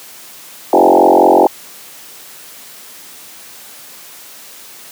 sine tone with frequency modulation, 587.3 Hz, D5, in tune, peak -5 dBFS, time 0.73-1.47 s, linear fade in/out 2 ms, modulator 44.8 Hz, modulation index 6.4, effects white hiss -36 dBFS RMS until 4.91 s + high-pass 150 Hz 12 dB/octave

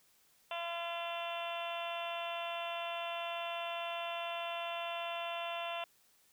harmonic tone with a mistuned harmonic, 340.6 Hz, F4, 43 cents flat, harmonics 2 / 3 / 4 / 5 / 6 / 7 / 8 / 9 / 10, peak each -40 / -44 / -48 / -54 / -54 / -52 / -44 / -49 / -49 dBFS, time 0.51-5.84 s, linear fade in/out 2 ms, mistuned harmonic 10, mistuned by +37 cents, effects white hiss -69 dBFS RMS until 6.32 s

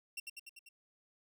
sawtooth tone with echo, 2734 Hz, F7, 37 cents flat, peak -36 dBFS, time 0.17-0.2 s, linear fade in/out 5 ms, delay 98 ms, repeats 5, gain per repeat -3 dB, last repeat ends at 0.69 s, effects none

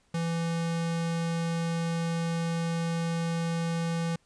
square tone, 166.9 Hz, E3, 22 cents sharp, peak -28 dBFS, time 0.14-4.16 s, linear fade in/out 5 ms, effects pink hiss -68 dBFS RMS until 4.25 s + resampled to 22050 Hz

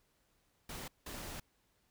pink noise bursts at uneven times, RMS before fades -45 dBFS, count 2, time 0.69-0.88 / 1.06-1.4 s, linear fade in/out 5 ms, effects pink hiss -75 dBFS RMS until 1.9 s

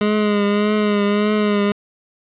25% pulse tone with vibrato, 207.7 Hz, G#3, in tune, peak -11 dBFS, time 0.01-1.72 s, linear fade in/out 2 ms, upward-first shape triangle, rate 1.7 Hz, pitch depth 45 cents each way, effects resampled to 8000 Hz + 7-bit

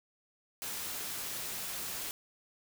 white noise, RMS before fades -39 dBFS, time 0.62-2.11 s, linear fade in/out 0 ms, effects none

